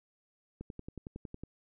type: click train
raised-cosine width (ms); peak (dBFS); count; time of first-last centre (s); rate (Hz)
3; -29; 10; 0.61-1.436; 10.9
effects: none